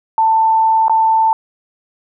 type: tone with dropouts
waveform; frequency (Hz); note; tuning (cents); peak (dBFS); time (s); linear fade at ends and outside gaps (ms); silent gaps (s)
sine; 889; A5; +18; -9; 0.18-1.33; 1; 0.882-0.896
effects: none